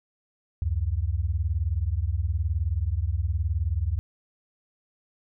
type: beating tone pair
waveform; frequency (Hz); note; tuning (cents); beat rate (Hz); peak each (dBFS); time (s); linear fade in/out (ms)
sine; 71.2 / 90.2; C#2 / F#2; +47 / -44; 19; -26; 0.62-3.99; 0
effects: none

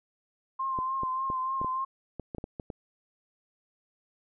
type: tone with vibrato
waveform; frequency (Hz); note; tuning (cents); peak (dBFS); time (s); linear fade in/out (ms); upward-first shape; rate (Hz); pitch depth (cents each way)
sine; 1051; C6; +7; -28; 0.59-1.85; 10; triangle; 3.4; 41
type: clicks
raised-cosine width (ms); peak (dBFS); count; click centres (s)
2; -23; 11; 0.788 / 1.034 / 1.301 / 1.615 / 1.646 / 2.197 / 2.348 / 2.383 / 2.441 / 2.598 / 2.702
effects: none

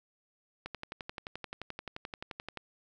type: click train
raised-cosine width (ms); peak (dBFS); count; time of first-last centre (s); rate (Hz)
0.3; -23; 23; 0.66-2.573; 11.5
effects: none

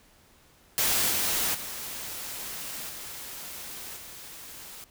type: noise with level steps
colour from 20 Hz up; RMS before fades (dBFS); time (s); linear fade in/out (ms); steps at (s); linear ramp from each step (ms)
white; -25 / -27 / -37 / -40 / -44; 0.78-4.84; 0; 1.09 / 1.54 / 2.89 / 3.96; 10
effects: pink hiss -59 dBFS RMS until 4.9 s

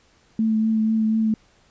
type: tone with vibrato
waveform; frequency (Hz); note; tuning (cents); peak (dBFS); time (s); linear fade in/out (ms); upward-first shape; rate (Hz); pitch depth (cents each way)
sine; 220; A3; 0; -17; 0.39-1.34; 2; triangle; 4.1; 20
effects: pink hiss -58 dBFS RMS until 1.7 s + resampled to 16000 Hz

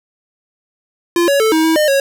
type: tone with pitch steps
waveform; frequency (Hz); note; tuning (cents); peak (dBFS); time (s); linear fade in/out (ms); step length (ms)
square; 344.5 / 561 / 439.8 / 318.2 / 322.5 / 607 / 550; F4 / C#5 / A4 / D#4 / E4 / D#5 / C#5; -24 / +21 / -1 / +39 / -38 / -43 / -14; -11; 1.16-2; 2; 120
effects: none

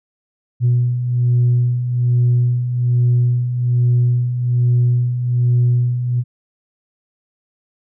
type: beating tone pair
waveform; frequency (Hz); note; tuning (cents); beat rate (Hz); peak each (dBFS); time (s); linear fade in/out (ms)
sine; 121.2 / 122.4; B2 / B2; -32 / -15; 1.2; -19 / -12; 0.6-6.24; 50
effects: tanh soft clip ceiling -8 dBFS

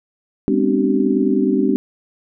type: tone cluster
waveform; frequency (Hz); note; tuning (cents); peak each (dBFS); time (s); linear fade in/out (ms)
sine; 203.2 / 251 / 269.9 / 300.3 / 383; G#3 / B3 / C#4 / D4 / G4; -38 / +28 / -46 / +39 / -40; -20; 0.48-1.76; 0
effects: none

